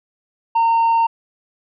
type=tone with tanh clipping; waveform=triangle; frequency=917 Hz; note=A#5; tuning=29 cents flat; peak=-13 dBFS; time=0.55-1.07 s; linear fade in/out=10 ms; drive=7 dB; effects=none